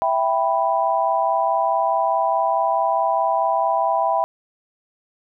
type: chord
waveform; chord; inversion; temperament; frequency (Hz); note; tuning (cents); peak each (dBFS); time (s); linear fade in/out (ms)
sine; E minor; none; equal; 659.3 / 784 / 987.8; E5 / G5 / B5; 0 / 0 / 0; -21; 0.02-4.24; 0
effects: none